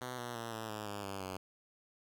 5% pulse tone with pitch steps, 125.5 / 120.46 / 115.62 / 110.97 / 106.51 / 102.23 / 98.12 / 94.18 Hz, B2 / B2 / A#2 / A2 / G#2 / G#2 / G2 / F#2, +28 / -43 / -14 / +15 / +44 / -27 / +2 / +31 cents, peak -29 dBFS, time 0.01-1.37 s, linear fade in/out 5 ms, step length 170 ms, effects none

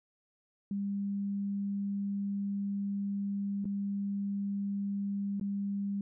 sine tone with dropouts, 200 Hz, G3, 35 cents sharp, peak -31 dBFS, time 0.71-6.01 s, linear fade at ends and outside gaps 2 ms, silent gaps 3.645-3.654 / 5.398-5.411 s, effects none

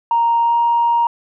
sine tone with pitch glide, 932.3 to 938.8 Hz, A#5 to A#5, 0 to +12 cents, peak -11 dBFS, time 0.11-1.07 s, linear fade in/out 2 ms, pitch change +12 cents, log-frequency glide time 0.42-0.55 s, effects tanh soft clip ceiling -7 dBFS

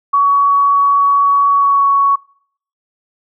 sine tone with pitch glide, 1126 to 1115.6 Hz, C#6 to C#6, +27 to +11 cents, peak -8 dBFS, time 0.13-2.16 s, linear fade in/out 10 ms, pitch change -16 cents, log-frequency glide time 1.5-1.87 s, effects noise-tail reverb RT60 0.6 s tail -24 dB re dry

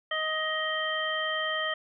harmonic tone, 627 Hz, D#5, 13 cents sharp, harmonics 1 / 2 / 3 / 5, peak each -34 / -34 / -31 / -33 dBFS, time 0.11-1.74 s, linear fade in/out 5 ms, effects none

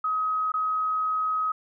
sine tone with dropouts, 1267 Hz, D#6, 31 cents sharp, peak -23 dBFS, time 0.04-1.52 s, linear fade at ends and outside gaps 5 ms, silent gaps 0.52-0.539 s, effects none

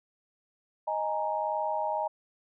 sine chord, D# suspended fourth, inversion none, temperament equal, 622.3 / 830.6 / 932.3 Hz, D#5 / G#5 / A#5, 0 / 0 / 0 cents, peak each -32 dBFS, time 0.87-2.08 s, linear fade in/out 10 ms, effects none

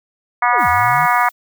harmonic tone, 242.9 Hz, B3, 29 cents flat, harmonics 3 / 4 / 5 / 6 / 7 / 8 / 9, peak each -18 / -16 / -17 / -23 / -23 / -24 / -23 dBFS, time 0.42-1.29 s, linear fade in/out 5 ms
sine linear two-way sweep, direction down then up, 587.3 to 77 to 164 Hz, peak -25 dBFS, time 0.52-1.07 s, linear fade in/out 20 ms, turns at 0.68 s
blue noise, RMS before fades -36 dBFS, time 0.57-1.32 s, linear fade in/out 50 ms
effects none

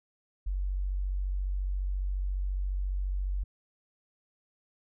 sine tone, 47.23 Hz, F#1, 36 cents sharp, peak -28 dBFS, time 0.46-3.44 s, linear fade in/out 10 ms, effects none

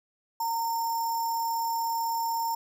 sine tone with sample-and-hold, 918 Hz, A#5, 27 cents flat, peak -26 dBFS, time 0.4-2.55 s, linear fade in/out 5 ms, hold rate 6300 Hz, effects none

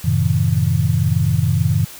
sine chord, F# diminished seventh, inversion none, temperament just, 92.5 / 111 / 133.2 / 159.84 Hz, F#2 / A2 / C3 / Eb3, 0 / +16 / +31 / +47 cents, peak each -19 dBFS, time 0.04-1.85 s, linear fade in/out 10 ms, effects white hiss -37 dBFS RMS until 1.99 s

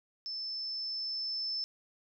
sine tone with level ramp, 5274 Hz, E8, in tune, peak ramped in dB -36 to -32 dBFS, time 0.26-1.64 s, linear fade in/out 0 ms, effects none

